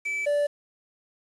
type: tone pair in turn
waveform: triangle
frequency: 2310 / 581.9 Hz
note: D7 / D5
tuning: -29 / -16 cents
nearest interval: 2 octaves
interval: 2387 cents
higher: first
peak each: -25 / -19 dBFS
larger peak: second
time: 0.05-0.26 / 0.26-0.47 s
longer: neither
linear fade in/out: 10 ms
effects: resampled to 24000 Hz + 8-bit